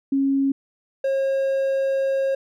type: tone pair in turn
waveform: sine / triangle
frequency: 273.6 / 540.4 Hz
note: C#4 / C#5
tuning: -23 / -44 cents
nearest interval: octave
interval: 1179 cents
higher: second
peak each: -17 dBFS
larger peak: neither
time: 0.12-0.52 / 1.04-2.35 s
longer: second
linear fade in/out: 5 ms
effects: none